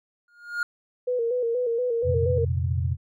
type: tone with exponential growth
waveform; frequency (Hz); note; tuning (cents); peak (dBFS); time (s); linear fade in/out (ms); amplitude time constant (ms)
triangle; 1422; F6; +31; -19; 0.28-0.63; 2; 74
type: tone with vibrato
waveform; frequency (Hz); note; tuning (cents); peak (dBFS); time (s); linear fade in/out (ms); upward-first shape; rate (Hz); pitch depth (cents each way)
sine; 480; B4; -49; -22; 1.07-2.45; 10; square; 4.2; 61
type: chord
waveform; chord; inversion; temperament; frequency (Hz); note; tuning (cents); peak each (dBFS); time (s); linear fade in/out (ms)
sine; F suspended fourth; none; just; 87.31 / 116.41 / 130.96; F2 / Bb2 / C3; 0 / -2 / +2; -24 / -30 / -28; 2.03-2.97; 50
effects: none